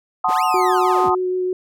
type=chord; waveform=sine; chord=F# diminished seventh; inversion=none; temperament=equal; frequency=740 / 880 / 1046.5 / 1244.5 Hz; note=F#5 / A5 / C6 / Eb6; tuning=0 / 0 / 0 / 0 cents; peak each=-20 / -21 / -22 / -20 dBFS; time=0.24-1.15 s; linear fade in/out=5 ms
type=linear two-way sweep; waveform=sawtooth; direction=up then down; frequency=36.01 to 2900 to 36.01 Hz; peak=-25 dBFS; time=0.28-1.1 s; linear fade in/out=10 ms; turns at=0.44 s
type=tone with vibrato; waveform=sine; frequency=367 Hz; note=F#4; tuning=14 cents flat; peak=-18 dBFS; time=0.54-1.53 s; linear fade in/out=2 ms; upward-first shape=sine; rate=6.4 Hz; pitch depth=9 cents each way
effects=none